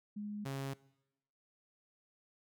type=tone pair in turn; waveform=sine / sawtooth; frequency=207.7 / 136.38 Hz; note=G#3 / C#3; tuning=0 / -28 cents; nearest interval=perfect fifth; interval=728 cents; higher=first; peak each=-39 / -34 dBFS; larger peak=second; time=0.16-0.45 / 0.45-0.74 s; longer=neither; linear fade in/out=10 ms; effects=noise-tail reverb RT60 0.9 s tail -22 dB re dry